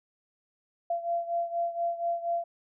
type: beating tone pair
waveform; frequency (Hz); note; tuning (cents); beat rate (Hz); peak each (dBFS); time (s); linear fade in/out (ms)
sine; 683 / 687.2; F5 / F5; -39 / -28; 4.2; -29 / -33; 0.9-2.44; 5
effects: none